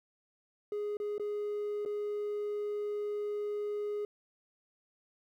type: tone with dropouts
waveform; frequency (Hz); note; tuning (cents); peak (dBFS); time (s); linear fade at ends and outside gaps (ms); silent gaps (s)
triangle; 415.3; G#4; 0; -30; 0.72-4.05; 2; 0.97-1 / 1.181-1.197 / 1.851-1.859
effects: tanh soft clip ceiling -27 dBFS + 12-bit